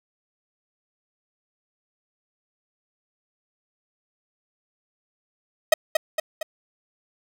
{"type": "tone with echo", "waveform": "45% pulse", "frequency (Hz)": 631, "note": "D#5", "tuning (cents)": 24, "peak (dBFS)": -11, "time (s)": [5.72, 5.74], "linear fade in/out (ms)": 5, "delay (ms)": 230, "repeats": 3, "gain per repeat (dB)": -5, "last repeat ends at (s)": 6.43, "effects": []}